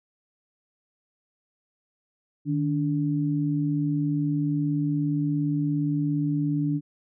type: tone pair together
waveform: sine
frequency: 152.1 / 289.2 Hz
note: D#3 / D4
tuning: -39 / -27 cents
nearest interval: major seventh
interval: 1112 cents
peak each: -25 dBFS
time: 2.45-6.81 s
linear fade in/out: 50 ms
effects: none

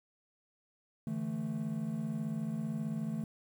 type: chord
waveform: triangle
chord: D suspended second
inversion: none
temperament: just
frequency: 146.83 / 165.19 / 220.2 Hz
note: D3 / E3 / A3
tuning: 0 / +4 / +2 cents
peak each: -39 / -37 / -34 dBFS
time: 1.07-3.24 s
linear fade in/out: 2 ms
effects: 10-bit

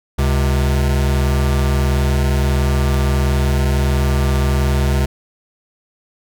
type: tone pair together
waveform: square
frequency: 69.3 / 130.82 Hz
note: C#2 / C3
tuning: 0 / 0 cents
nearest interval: major seventh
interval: 1100 cents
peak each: -15 / -20 dBFS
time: 0.18-5.06 s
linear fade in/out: 10 ms
effects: none

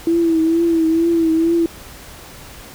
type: tone with vibrato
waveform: sine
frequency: 329.6 Hz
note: E4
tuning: in tune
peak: -12 dBFS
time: 0.07-1.66 s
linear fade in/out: 2 ms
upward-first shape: triangle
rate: 2.2 Hz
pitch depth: 55 cents each way
effects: added 60 Hz sine -46 dBFS peak until 2.74 s + pink hiss -38 dBFS RMS until 2.74 s

